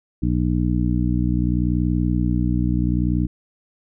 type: harmonic tone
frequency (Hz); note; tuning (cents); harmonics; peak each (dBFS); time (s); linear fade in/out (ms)
60.7; B1; -29; 1 / 2 / 3 / 4 / 5; -22 / -23 / -23 / -26 / -25; 0.22-3.27; 10
effects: none